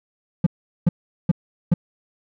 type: tone bursts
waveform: triangle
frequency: 172.6 Hz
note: F3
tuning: 20 cents flat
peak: -9 dBFS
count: 4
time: 0.44-1.74 s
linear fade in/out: 5 ms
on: 25 ms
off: 400 ms
effects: none